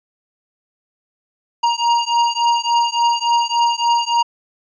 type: beating tone pair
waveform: square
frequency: 940 / 943.5 Hz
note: A#5 / A#5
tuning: +14 / +21 cents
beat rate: 3.5 Hz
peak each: -18 dBFS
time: 1.63-4.23 s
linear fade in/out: 10 ms
effects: resampled to 16000 Hz